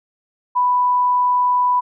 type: tone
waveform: sine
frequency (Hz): 990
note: B5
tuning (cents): +4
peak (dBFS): -13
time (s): 0.55-1.81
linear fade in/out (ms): 20
effects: none